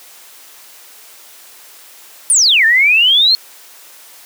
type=exponential two-way sweep; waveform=sine; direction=down then up; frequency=9956 to 1754 to 4334 Hz; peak=-7 dBFS; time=2.3-3.35 s; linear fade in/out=0 ms; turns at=2.65 s; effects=white hiss -40 dBFS RMS until 4.25 s + high-pass 400 Hz 12 dB/octave